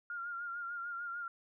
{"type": "tone with vibrato", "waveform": "sine", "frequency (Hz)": 1400, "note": "F6", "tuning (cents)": 4, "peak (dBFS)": -38, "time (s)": [0.1, 1.28], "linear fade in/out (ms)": 2, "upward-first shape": "sine", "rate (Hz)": 6.7, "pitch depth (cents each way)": 40, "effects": []}